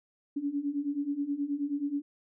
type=beating tone pair; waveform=sine; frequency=280 / 289.4 Hz; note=C#4 / D4; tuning=+18 / -25 cents; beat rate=9.4 Hz; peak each=-34 / -31 dBFS; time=0.36-2.02 s; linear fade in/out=10 ms; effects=none